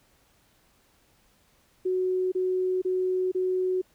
sine tone bursts, 369.8 Hz, F#4, 1 cent flat, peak -23 dBFS, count 4, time 1.85-3.817 s, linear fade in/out 10 ms, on 470 ms, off 29 ms, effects pink hiss -64 dBFS RMS until 3.94 s

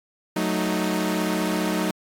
sawtooth chord, D# diminished, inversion first, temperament equal, 185 / 220 / 311.1 Hz, F#3 / A3 / D#4, 0 / 0 / 0 cents, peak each -22 / -24 / -22 dBFS, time 0.36-1.91 s, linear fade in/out 5 ms, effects AAC 64 kbps

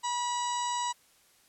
harmonic tone with a mistuned harmonic, 971 Hz, B5, 30 cents flat, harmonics 1 / 2 / 3 / 4 / 5 / 6 / 7 / 8, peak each -30 / -43 / -42 / -41 / -48 / -45 / -46 / -39 dBFS, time 0.03-0.93 s, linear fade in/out 20 ms, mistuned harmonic 6, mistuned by -17 cents, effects white hiss -63 dBFS RMS until 1.48 s + low-pass 12000 Hz 12 dB/octave

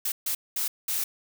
blue noise bursts at uneven times, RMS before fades -28 dBFS, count 4, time 0.05-0.12 / 0.26-0.35 / 0.56-0.68 / 0.88-1.04 s, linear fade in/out 5 ms, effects none

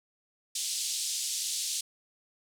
white band-pass noise, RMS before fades -33 dBFS, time 0.55-1.81 s, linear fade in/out 5 ms, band 3400 to 9000 Hz, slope 24 dB/octave, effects none

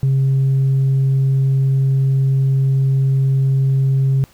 sine tone, 134.7 Hz, C#3, 49 cents flat, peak -10 dBFS, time 0.03-4.24 s, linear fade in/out 0 ms, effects tanh soft clip ceiling -10 dBFS + pink hiss -50 dBFS RMS until 4.33 s

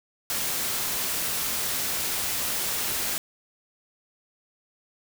white noise, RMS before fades -28 dBFS, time 0.3-3.18 s, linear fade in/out 0 ms, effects none

